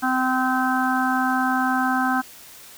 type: harmonic tone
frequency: 257.9 Hz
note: C4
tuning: 25 cents flat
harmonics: 1 / 3 / 4 / 5 / 6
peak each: -23 / -24 / -28 / -27 / -25 dBFS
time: 0.02-2.22 s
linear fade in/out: 20 ms
effects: white hiss -44 dBFS RMS until 2.77 s